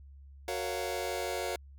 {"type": "chord", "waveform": "sawtooth", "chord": "Gb major seventh", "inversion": "none", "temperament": "just", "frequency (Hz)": [370, 462.5, 555, 693.7], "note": ["Gb4", "Bb4", "Db5", "F5"], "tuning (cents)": [0, -14, 2, -12], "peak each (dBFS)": -34, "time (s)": [0.48, 1.56], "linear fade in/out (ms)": 2, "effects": ["added 69 Hz sine -49 dBFS peak until 1.78 s"]}